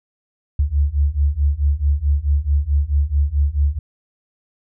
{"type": "beating tone pair", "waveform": "sine", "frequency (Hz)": [69.7, 74.3], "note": ["C#2", "D2"], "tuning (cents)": [10, 21], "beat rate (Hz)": 4.6, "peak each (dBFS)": [-18, -17], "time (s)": [0.59, 3.79], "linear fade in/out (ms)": 5, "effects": []}